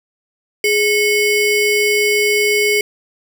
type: ring-modulated tone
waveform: square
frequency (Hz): 1303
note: E6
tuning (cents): -20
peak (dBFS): -10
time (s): 0.64-2.81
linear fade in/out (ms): 2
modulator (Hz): 886
effects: none